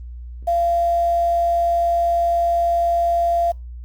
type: tone with quantisation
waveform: sine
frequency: 686 Hz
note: F5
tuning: 31 cents flat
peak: -15 dBFS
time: 0.47-3.52 s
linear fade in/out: 10 ms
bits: 7
effects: added 60 Hz sine -31 dBFS peak until 3.84 s + Opus 32 kbps